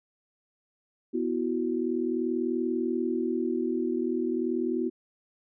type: chord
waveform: sine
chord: B suspended fourth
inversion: none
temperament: equal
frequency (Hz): 246.9 / 329.6 / 370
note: B3 / E4 / F#4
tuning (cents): 0 / 0 / 0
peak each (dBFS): -30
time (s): 1.13-4.9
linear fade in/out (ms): 20
effects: none